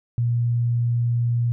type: tone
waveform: sine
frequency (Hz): 119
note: A#2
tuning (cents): +36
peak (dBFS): -18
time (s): 0.18-1.52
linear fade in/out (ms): 0
effects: none